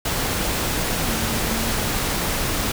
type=tone in noise; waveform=sine; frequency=225.6 Hz; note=A3; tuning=44 cents sharp; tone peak=-30 dBFS; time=1.07-1.79 s; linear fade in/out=5 ms; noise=pink; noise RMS=-23 dBFS; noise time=0.05-2.72 s; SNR=-10 dB; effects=none